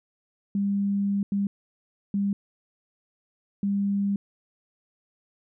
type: tone bursts at uneven times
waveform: sine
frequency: 200 Hz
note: G3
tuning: 35 cents sharp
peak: -22 dBFS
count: 4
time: 0.55-1.23 / 1.32-1.47 / 2.14-2.33 / 3.63-4.16 s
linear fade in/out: 2 ms
effects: none